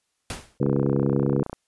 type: noise with exponential decay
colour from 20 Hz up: pink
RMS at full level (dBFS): -29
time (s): 0.3-0.58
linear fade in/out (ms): 1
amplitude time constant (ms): 60
type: harmonic tone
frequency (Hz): 69.3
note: C#2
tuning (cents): 0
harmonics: 2 / 3 / 4 / 5 / 6 / 7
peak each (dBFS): -24 / -26 / -27 / -28 / -29 / -29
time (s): 0.6-1.43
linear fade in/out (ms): 5
type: click train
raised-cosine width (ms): 1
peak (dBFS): -18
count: 28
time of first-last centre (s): 0.63-1.53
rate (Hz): 30
effects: white hiss -74 dBFS RMS until 1.67 s + resampled to 24000 Hz